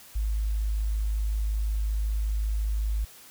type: tone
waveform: sine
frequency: 52.7 Hz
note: G#1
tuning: 26 cents sharp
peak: -24 dBFS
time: 0.15-3.05 s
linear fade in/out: 10 ms
effects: white hiss -50 dBFS RMS until 3.3 s